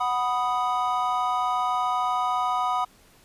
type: chord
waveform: triangle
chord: B major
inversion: second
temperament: equal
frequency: 740 / 987.8 / 1244.5 Hz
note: F#5 / B5 / D#6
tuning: 0 / 0 / 0 cents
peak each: -25 dBFS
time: 0-2.85 s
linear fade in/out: 10 ms
effects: pink hiss -56 dBFS RMS until 3.24 s + resampled to 32000 Hz